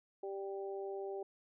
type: harmonic tone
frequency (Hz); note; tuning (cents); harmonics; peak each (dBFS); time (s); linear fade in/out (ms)
196; G3; 0; 2 / 3 / 4; -40 / -48 / -48; 0.23-1.23; 5
effects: none